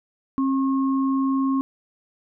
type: tone pair together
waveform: sine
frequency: 268.6 / 1083.7 Hz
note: C4 / C#6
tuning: +46 / -40 cents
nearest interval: 2 octaves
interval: 2414 cents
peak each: -19 / -29 dBFS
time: 0.38-1.61 s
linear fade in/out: 0 ms
effects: none